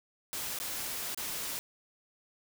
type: noise with dropouts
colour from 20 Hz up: white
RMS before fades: -37 dBFS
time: 0.33-1.59 s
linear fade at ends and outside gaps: 0 ms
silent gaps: 0.588-0.6 / 1.146-1.175 s
effects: none